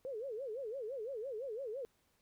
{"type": "tone with vibrato", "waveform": "sine", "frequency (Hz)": 485.6, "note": "B4", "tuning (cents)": -29, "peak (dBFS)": -39, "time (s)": [0.05, 1.85], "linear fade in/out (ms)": 0, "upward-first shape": "sine", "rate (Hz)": 5.9, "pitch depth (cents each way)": 250, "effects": ["pink hiss -75 dBFS RMS until 2.21 s"]}